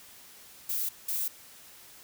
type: noise bursts at uneven times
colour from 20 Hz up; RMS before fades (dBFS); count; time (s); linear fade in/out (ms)
violet; -31; 2; 0.69-0.89 / 1.08-1.28; 5
effects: white hiss -52 dBFS RMS until 2.03 s